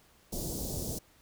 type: band-stop noise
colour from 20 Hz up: pink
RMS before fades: -36 dBFS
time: 0.32-0.99 s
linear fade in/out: 10 ms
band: 630 to 5000 Hz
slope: 24 dB/octave
effects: pink hiss -63 dBFS RMS until 1.21 s